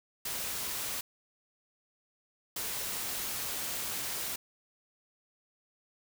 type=noise bursts at uneven times; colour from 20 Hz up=white; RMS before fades=-36 dBFS; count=2; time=0.25-1.01 / 2.56-4.36 s; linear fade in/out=5 ms; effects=none